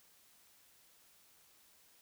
silence, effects white hiss -66 dBFS RMS until 2.01 s

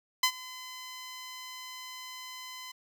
10% pulse tone with ADSR envelope, 1020 Hz, C6, 44 cents flat, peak -12 dBFS, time 0.23-2.72 s, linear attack 5 ms, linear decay 75 ms, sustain -21 dB, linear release 9 ms, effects none

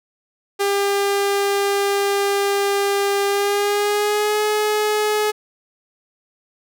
sawtooth tone with pitch glide, 400.2 to 423.5 Hz, G4 to G#4, +36 to +34 cents, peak -13 dBFS, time 0.59-5.32 s, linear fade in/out 20 ms, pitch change +98 cents, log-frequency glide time 3.27-4.42 s, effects none

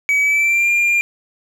triangle tone with pitch glide, 2276 to 2397 Hz, C#7 to D7, +45 to +35 cents, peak -11 dBFS, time 0.09-1.01 s, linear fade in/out 0 ms, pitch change +90 cents, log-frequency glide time 0.21-0.69 s, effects none

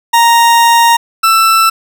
40% pulse tone pair in turn, 932.3 / 1329.9 Hz, A#5 / E6, 0 / +15 cents, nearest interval tritone, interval 615 cents, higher second, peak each -4 / -5 dBFS, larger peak first, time 0.13-0.97 / 1.23-1.7 s, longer first, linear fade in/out 10 ms, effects none

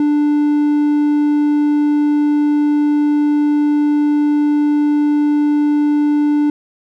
triangle tone, 295 Hz, D4, 8 cents sharp, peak -9 dBFS, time 0-6.5 s, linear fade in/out 2 ms, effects none

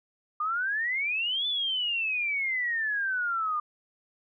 sine exponential two-way sweep, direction up then down, 1199 to 3520 to 1199 Hz, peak -26 dBFS, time 0.4-3.6 s, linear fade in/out 5 ms, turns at 1.47 s, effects none

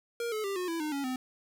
square tone with pitch steps, 470 / 431 / 395.2 / 362.4 / 332.3 / 304.8 / 279.5 / 256.3 Hz, A#4 / A4 / G4 / F#4 / E4 / D#4 / C#4 / C4, +14 / -36 / +14 / -36 / +14 / -36 / +14 / -36 cents, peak -32 dBFS, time 0.2-1.16 s, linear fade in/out 2 ms, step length 120 ms, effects 11-bit

